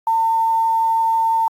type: tone with quantisation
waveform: sine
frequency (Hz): 903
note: A5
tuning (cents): +45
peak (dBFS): -14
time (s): 0.07-1.48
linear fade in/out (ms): 2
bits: 7
effects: AAC 48 kbps